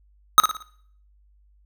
square tone with echo, 1268 Hz, D#6, 32 cents sharp, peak -8 dBFS, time 0.38-0.4 s, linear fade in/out 0 ms, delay 56 ms, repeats 4, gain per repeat -8 dB, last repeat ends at 0.624 s, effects noise-tail reverb RT60 0.6 s tail -20 dB re dry + added 50 Hz sine -55 dBFS peak until 1.65 s

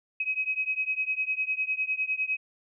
sine beating tone pair, 2535 / 2544.9 Hz, D#7 / D#7, +32 / +38 cents, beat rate 9.9 Hz, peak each -29 / -30 dBFS, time 0.2-2.37 s, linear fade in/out 5 ms, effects none

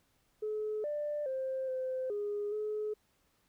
sine tone with pitch steps, 427.9 / 592 / 526 / 517 / 412.5 / 425.3 Hz, A4 / D5 / C5 / C5 / G#4 / G#4, -48 / +14 / +9 / -21 / -12 / +41 cents, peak -32 dBFS, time 0.42-2.94 s, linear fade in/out 10 ms, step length 420 ms, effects tanh soft clip ceiling -28 dBFS + pink hiss -73 dBFS RMS until 3.48 s

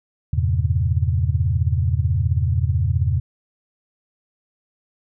sine chord, E diminished seventh, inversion none, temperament equal with one note detuned, 82.41 / 98 / 116.54 / 135.19 Hz, E2 / G2 / Bb2 / Db3, 0 / 0 / 0 / -43 cents, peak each -20 / -22 / -23 / -24 dBFS, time 0.33-3.2 s, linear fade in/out 5 ms, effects none

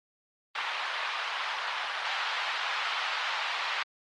pink band-pass noise, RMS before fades -32 dBFS, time 0.55-3.83 s, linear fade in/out 5 ms, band 850 to 3900 Hz, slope 24 dB/octave, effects Opus 24 kbps

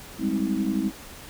sine chord, Ab major seventh, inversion third, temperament equal with one note detuned, 196 / 207.7 / 261.6 / 319 Hz, G3 / Ab3 / C4 / Eb4, 0 / 0 / 0 / +43 cents, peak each -28 dBFS, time 0.18-0.92 s, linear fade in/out 50 ms, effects pink hiss -43 dBFS RMS until 1.29 s

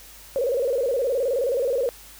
sine tone with vibrato, 510 Hz, C5, 44 cents flat, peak -20 dBFS, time 0.36-1.89 s, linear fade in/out 0 ms, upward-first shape square, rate 19 Hz, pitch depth 120 cents each way, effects added 50 Hz sine -51 dBFS peak until 2.19 s + white hiss -46 dBFS RMS until 2.19 s

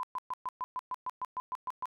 sine tone bursts, 1008 Hz, B5, 35 cents sharp, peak -32 dBFS, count 13, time 0-1.856 s, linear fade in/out 0 ms, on 32 ms, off 120 ms, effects none

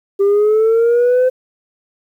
sine linear sweep, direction up, 393.5 to 515 Hz, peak -7 dBFS, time 0.19-1.3 s, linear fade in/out 20 ms, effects tanh soft clip ceiling -8 dBFS + 8-bit

